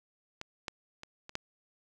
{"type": "clicks", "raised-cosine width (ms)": 0.2, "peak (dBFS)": [-22, -18, -27, -28, -16], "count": 5, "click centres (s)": [0.414, 0.682, 1.034, 1.294, 1.354], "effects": []}